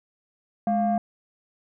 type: tone pair together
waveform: sine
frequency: 209.8 / 698.5 Hz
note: G#3 / F5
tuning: +18 / 0 cents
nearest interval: octave + major sixth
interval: 2082 cents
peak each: -22 / -21 dBFS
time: 0.67-0.98 s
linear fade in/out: 2 ms
effects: tanh soft clip ceiling -16 dBFS